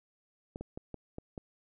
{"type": "clicks", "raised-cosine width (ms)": 2, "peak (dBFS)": -27, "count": 6, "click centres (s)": [0.559, 0.61, 0.775, 0.943, 1.184, 1.378], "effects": []}